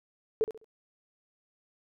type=tone with echo; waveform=sine; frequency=440 Hz; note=A4; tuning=in tune; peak=-22 dBFS; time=0.41-0.44 s; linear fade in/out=0 ms; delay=68 ms; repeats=3; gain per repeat=-11 dB; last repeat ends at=0.644 s; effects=none